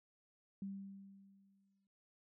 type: tone with exponential decay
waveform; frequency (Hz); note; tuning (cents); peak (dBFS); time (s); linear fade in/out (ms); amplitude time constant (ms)
sine; 196.1; G3; +1; -40; 0.62-1.87; 2; 270
effects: none